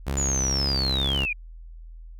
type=tone with vibrato; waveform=sawtooth; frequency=67.5 Hz; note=C#2; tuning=45 cents flat; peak=-21 dBFS; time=0.06-1.26 s; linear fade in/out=20 ms; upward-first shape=triangle; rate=2.1 Hz; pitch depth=40 cents each way
type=linear sweep; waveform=sine; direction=down; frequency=7030 to 2363 Hz; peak=-24 dBFS; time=0.17-1.33 s; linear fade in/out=5 ms
effects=added 41 Hz sine -39 dBFS peak until 2.19 s